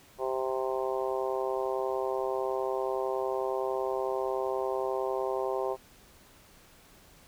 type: harmonic tone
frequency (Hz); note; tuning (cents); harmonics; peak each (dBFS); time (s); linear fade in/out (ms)
130.81; C3; 0; 3 / 4 / 5 / 6 / 7 / 8; -32 / -34 / -36 / -38 / -39 / -40; 0.18-5.77; 50
effects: pink hiss -57 dBFS RMS until 7.27 s